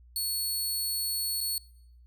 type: tone with dropouts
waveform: 15% pulse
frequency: 4400 Hz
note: C#8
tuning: 14 cents flat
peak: -22 dBFS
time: 0.16-1.58 s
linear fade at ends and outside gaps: 1 ms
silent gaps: 1.406-1.411 s
effects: noise-tail reverb RT60 0.8 s tail -23 dB re dry + added 60 Hz sine -52 dBFS peak until 2.06 s